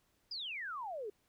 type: exponential sweep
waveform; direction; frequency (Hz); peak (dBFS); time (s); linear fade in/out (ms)
sine; down; 5100 to 392; -39; 0.31-1.1; 5
effects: pink hiss -75 dBFS RMS until 1.28 s